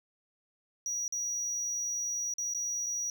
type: tone with dropouts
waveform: triangle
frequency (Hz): 5790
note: F#8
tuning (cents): -38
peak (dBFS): -30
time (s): 0.86-3.1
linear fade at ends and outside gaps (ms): 1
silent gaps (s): 1.08-1.124 / 2.338-2.383 / 2.537-2.547 / 2.862-2.866
effects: none